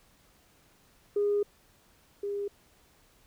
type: tone pair in turn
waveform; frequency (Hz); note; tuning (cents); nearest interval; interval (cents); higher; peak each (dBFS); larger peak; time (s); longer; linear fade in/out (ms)
sine; 409.8 / 404.6; G#4 / G#4; -23 / -45; unison; 22; first; -23 / -30; first; 1.16-1.43 / 2.23-2.48; first; 5
effects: tanh soft clip ceiling -19 dBFS + pink hiss -63 dBFS RMS until 3.26 s